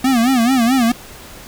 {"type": "tone with vibrato", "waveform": "square", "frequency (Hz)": 246.9, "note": "B3", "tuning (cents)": 0, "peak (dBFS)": -12, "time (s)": [0.04, 0.92], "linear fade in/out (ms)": 5, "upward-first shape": "sine", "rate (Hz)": 4.6, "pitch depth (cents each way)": 150, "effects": ["pink hiss -37 dBFS RMS until 1.47 s"]}